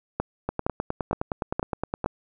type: two click trains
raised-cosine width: 1 ms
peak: -10 / -12 dBFS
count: 5 / 16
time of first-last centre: 0.2-2.06 / 0.49-2.043 s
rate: 2.15 / 9.66 Hz
effects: none